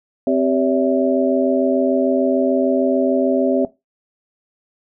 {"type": "harmonic tone with a mistuned harmonic", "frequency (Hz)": 130.81, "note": "C3", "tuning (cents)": 0, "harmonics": [2, 3, 4, 5], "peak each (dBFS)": [-17, -21, -19, -21], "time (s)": [0.27, 3.65], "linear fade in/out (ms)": 2, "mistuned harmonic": 4, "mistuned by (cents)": 140, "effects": ["noise-tail reverb RT60 0.2 s tail -17 dB re dry"]}